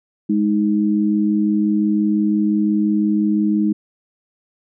sine tone pair together, 207.7 / 313.5 Hz, G#3 / D#4, 0 / +13 cents, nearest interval perfect fifth, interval 713 cents, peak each -16 / -18 dBFS, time 0.29-3.73 s, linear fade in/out 10 ms, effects none

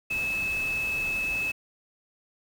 sine tone in noise, 2599 Hz, E7, 25 cents flat, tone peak -26 dBFS, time 0.1-1.52 s, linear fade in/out 10 ms, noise pink, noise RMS -40 dBFS, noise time 0.1-1.52 s, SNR +11 dB, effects none

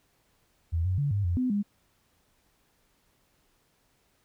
sine tone with pitch steps, 83.1 / 92.5 / 143 / 101 / 87.4 / 253.3 / 203.9 Hz, E2 / F#2 / D3 / G#2 / F2 / B3 / G#3, +15 / 0 / -46 / -48 / +2 / +44 / -32 cents, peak -24 dBFS, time 0.72-1.63 s, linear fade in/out 20 ms, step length 130 ms, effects pink hiss -69 dBFS RMS until 4.24 s

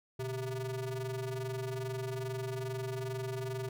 square ring-modulated tone, 133.6 Hz, C3, 36 cents sharp, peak -33 dBFS, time 0.19-3.69 s, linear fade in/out 5 ms, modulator 256 Hz, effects none

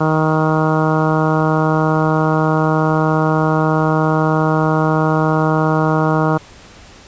harmonic tone, 156.8 Hz, D#3, 14 cents sharp, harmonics 1 / 2 / 3 / 4 / 5 / 6 / 7 / 8 / 9, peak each -16 / -19 / -21 / -22 / -23 / -24 / -24 / -25 / -26 dBFS, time 0-6.38 s, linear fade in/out 10 ms, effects pink hiss -41 dBFS RMS until 7.07 s + resampled to 16000 Hz

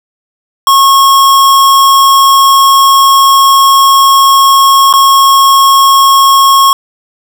square tone with dropouts, 1091 Hz, C#6, 28 cents flat, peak -3 dBFS, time 0.67-6.73 s, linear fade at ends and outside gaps 1 ms, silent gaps 4.928-4.937 s, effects none

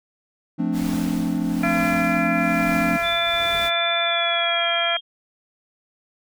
triangle chord, D minor seventh, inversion first, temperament equal, 174.61 / 220 / 261.6 / 293.7 Hz, F3 / A3 / C4 / D4, 0 / 0 / 0 / 0 cents, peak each -24 dBFS, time 0.58-2.98 s, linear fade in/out 20 ms
pink noise with tremolo, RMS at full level -33 dBFS, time 0.72-3.71 s, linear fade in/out 50 ms, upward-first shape triangle, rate 1.1 Hz, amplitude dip 75%
harmonic tone, 340 Hz, F4, 46 cents flat, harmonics 2 / 3 / 4 / 5 / 6 / 7, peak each -24 / -36 / -27 / -29 / -33 / -26 dBFS, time 1.63-4.97 s, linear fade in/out 5 ms
sine tone with pitch glide, 3504 to 3232 Hz, A7 to G#7, -8 to -48 cents, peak -23 dBFS, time 3.02-5.01 s, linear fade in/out 50 ms, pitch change -140 cents, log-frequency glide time 4.02-4.68 s
effects none

